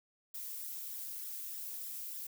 violet noise with flanger, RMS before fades -43 dBFS, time 0.34-2.27 s, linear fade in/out 5 ms, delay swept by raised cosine 0.54 to 3.24 ms, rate 3.3 Hz, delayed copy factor +0.75, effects none

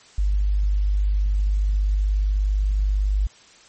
sine tone, 50.1 Hz, G1, 38 cents sharp, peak -17 dBFS, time 0.18-3.27 s, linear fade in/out 5 ms, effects white hiss -50 dBFS RMS until 3.68 s + MP3 32 kbps

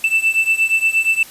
triangle beating tone pair, 2651 / 2659.5 Hz, E7 / E7, +9 / +15 cents, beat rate 8.5 Hz, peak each -14 / -16 dBFS, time 0.04-1.23 s, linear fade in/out 2 ms, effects white hiss -39 dBFS RMS until 1.3 s + resampled to 32000 Hz

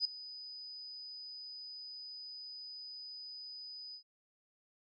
sine tone with ADSR envelope, 4983 Hz, D#8, 2 cents sharp, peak -27 dBFS, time 0-4.03 s, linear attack 50 ms, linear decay 5 ms, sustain -18 dB, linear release 87 ms, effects none

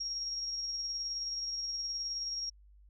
sine tone with tremolo, 5588 Hz, F8, in tune, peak -33 dBFS, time 0-2.5 s, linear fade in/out 10 ms, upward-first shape sine, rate 19 Hz, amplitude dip 30%, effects added 50 Hz sine -56 dBFS peak until 2.89 s

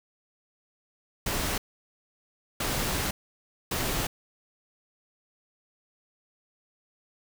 pink noise bursts at uneven times, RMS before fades -29 dBFS, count 3, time 1.26-1.58 / 2.6-3.11 / 3.71-4.07 s, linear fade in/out 5 ms, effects none

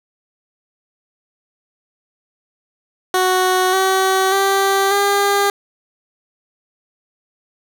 15% pulse tone with pitch steps, 370 / 380.4 / 391.1 / 402.1 Hz, F#4 / F#4 / G4 / G4, 0 / +48 / -4 / +44 cents, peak -7 dBFS, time 3.14-5.5 s, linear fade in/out 2 ms, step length 590 ms, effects none

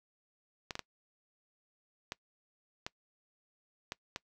clicks, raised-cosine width 0.2 ms, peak -20 dBFS, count 7, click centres 0.708 / 0.754 / 0.793 / 2.121 / 2.865 / 3.921 / 4.161 s, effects noise-tail reverb RT60 0.1 s tail -23 dB re dry

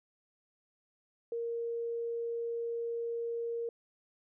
sine tone, 466.2 Hz, A#4, in tune, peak -33 dBFS, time 1.32-3.69 s, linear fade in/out 2 ms, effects none

